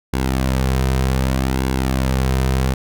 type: tone with flanger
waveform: sawtooth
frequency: 65.41 Hz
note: C2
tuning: in tune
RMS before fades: -18 dBFS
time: 0.13-2.74 s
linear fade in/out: 5 ms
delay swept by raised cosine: 1.6 to 3.6 ms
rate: 0.65 Hz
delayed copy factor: -0.5
effects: none